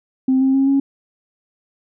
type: tone with pitch steps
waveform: sine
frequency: 261.6 / 266 / 270.5 / 275.1 Hz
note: C4 / C4 / C#4 / C#4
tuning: 0 / +29 / -42 / -13 cents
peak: -11 dBFS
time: 0.28-0.8 s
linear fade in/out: 5 ms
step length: 130 ms
effects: tanh soft clip ceiling -8 dBFS